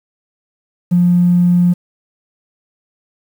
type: tone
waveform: triangle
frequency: 176.3 Hz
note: F3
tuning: 17 cents sharp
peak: -4 dBFS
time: 0.91-1.74 s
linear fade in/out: 20 ms
effects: tanh soft clip ceiling -6 dBFS + 7-bit